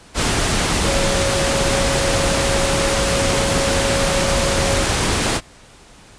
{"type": "tone in noise", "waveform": "sine", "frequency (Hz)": 550, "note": "C#5", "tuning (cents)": -14, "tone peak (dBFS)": -21, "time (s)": [0.84, 4.85], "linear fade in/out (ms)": 50, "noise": "pink", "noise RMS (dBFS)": -18, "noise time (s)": [0.14, 5.41], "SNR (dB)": -6, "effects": ["pink hiss -45 dBFS RMS until 6.18 s", "resampled to 22050 Hz"]}